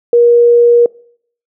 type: tone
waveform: sine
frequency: 475.4 Hz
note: A#4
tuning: 34 cents sharp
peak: -4 dBFS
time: 0.13-0.86 s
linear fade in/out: 2 ms
effects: noise-tail reverb RT60 0.6 s tail -24 dB re dry